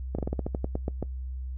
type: slowing click train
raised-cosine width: 2 ms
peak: -16 dBFS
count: 12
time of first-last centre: 0.15-1.027 s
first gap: 36 ms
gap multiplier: 1.15
effects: noise-tail reverb RT60 0.1 s tail -22 dB re dry + added 64 Hz sine -32 dBFS peak until 1.57 s